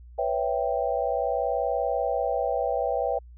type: chord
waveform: sine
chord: C# half-diminished seventh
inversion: third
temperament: equal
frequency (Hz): 493.9 / 554.4 / 659.3 / 784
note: B4 / C#5 / E5 / G5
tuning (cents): 0 / 0 / 0 / 0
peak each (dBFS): -29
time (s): 0.18-3.19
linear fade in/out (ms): 10
effects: added 60 Hz sine -44 dBFS peak until 3.37 s